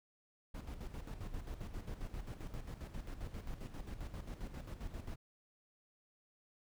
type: noise with tremolo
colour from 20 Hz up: brown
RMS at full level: -43 dBFS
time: 0.54-5.16 s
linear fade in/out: 10 ms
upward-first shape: square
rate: 7.5 Hz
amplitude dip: 60%
effects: none